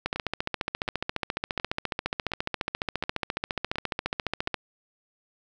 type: two click trains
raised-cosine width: 0.3 ms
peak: -11 / -16 dBFS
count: 66 / 7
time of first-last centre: 0.06-4.543 / 0.16-4.477 s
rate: 14.5 / 1.39 Hz
effects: none